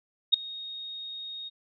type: tone with ADSR envelope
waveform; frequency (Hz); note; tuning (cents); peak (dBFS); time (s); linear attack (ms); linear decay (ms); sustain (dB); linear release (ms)
sine; 3729; A#7; 0; -13; 0.32-1.5; 20; 5; -23; 26
effects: none